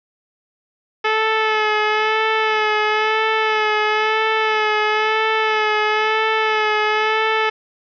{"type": "tone with vibrato", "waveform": "10% pulse", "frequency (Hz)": 432.8, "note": "A4", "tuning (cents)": -29, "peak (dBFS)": -7, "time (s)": [1.04, 7.5], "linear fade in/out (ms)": 10, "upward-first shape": "sine", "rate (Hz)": 1, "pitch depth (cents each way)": 29, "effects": ["resampled to 11025 Hz", "7-bit"]}